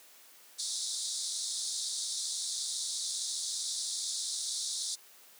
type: band-pass noise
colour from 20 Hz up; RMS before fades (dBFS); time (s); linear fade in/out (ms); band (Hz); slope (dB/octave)
pink; -36; 0.58-4.96; 20; 3600 to 10000; 96
effects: white hiss -57 dBFS RMS until 5.39 s + high-pass 300 Hz 12 dB/octave